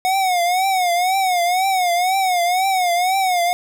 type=tone with vibrato; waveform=square; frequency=733 Hz; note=F#5; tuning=16 cents flat; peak=-16 dBFS; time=0.05-3.53 s; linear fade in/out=0 ms; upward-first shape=triangle; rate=2 Hz; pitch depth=120 cents each way; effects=9-bit